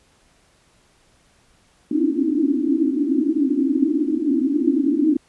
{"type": "band-pass noise", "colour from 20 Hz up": "pink", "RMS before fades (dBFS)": -19, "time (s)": [1.91, 5.17], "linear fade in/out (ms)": 5, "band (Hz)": [260, 330], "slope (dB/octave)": 96, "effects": ["pink hiss -58 dBFS RMS until 5.28 s", "resampled to 24000 Hz"]}